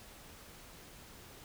silence, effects pink hiss -54 dBFS RMS until 1.44 s

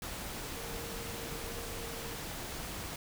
sine tone in noise, 462.8 Hz, A#4, 13 cents flat, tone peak -47 dBFS, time 0.56-2.15 s, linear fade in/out 2 ms, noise pink, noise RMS -41 dBFS, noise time 0.02-2.96 s, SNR -9 dB, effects none

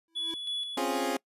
square tone with exponential growth, 329.6 Hz, E4, in tune, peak -36 dBFS, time 0.08-0.34 s, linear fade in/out 1 ms, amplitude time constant 55 ms
triangle tone with tremolo, 3410 Hz, G#7, 45 cents sharp, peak -29 dBFS, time 0.15-0.78 s, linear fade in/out 20 ms, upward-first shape square, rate 3.1 Hz, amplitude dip 45%
20% pulse chord, Db major seventh, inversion third, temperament equal, 261.6 / 277.2 / 349.2 / 415.3 Hz, C4 / Db4 / F4 / Ab4, 0 / 0 / 0 / 0 cents, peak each -29 dBFS, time 0.77-1.17 s, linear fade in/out 5 ms
effects noise-tail reverb RT60 0.1 s tail -24 dB re dry + resampled to 32000 Hz

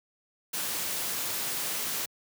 white noise, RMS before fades -32 dBFS, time 0.53-2.06 s, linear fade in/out 10 ms, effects high-pass 100 Hz 12 dB/octave

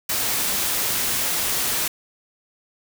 white noise, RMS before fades -23 dBFS, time 0.09-1.88 s, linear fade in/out 5 ms, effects none

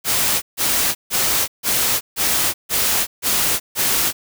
white noise bursts, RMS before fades -18 dBFS, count 8, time 0.04-4.13 s, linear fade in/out 50 ms, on 380 ms, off 150 ms, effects none

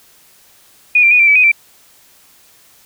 sine tone with pitch steps, 2461 / 2363 / 2467 / 2353 / 2296 / 2499 / 2342 Hz, D#7 / D7 / D#7 / D7 / D7 / D#7 / D7, -20 / +10 / -15 / +3 / -40 / +7 / -5 cents, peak -6 dBFS, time 0.95-1.517 s, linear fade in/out 5 ms, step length 81 ms, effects white hiss -48 dBFS RMS until 2.85 s

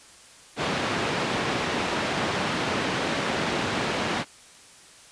pink band-pass noise, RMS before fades -27 dBFS, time 0.56-4.25 s, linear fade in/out 50 ms, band 170 to 3600 Hz, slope 12 dB/octave, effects white hiss -50 dBFS RMS until 5.11 s + resampled to 22050 Hz

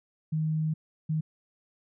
sine tone bursts at uneven times, 156.6 Hz, D#3, 11 cents sharp, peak -25 dBFS, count 2, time 0.32-0.74 / 1.09-1.21 s, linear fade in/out 10 ms, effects none

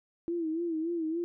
sine tone with vibrato, 329.6 Hz, E4, in tune, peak -29 dBFS, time 0.28-1.24 s, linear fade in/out 0 ms, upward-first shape sine, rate 3.5 Hz, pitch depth 86 cents each way, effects none

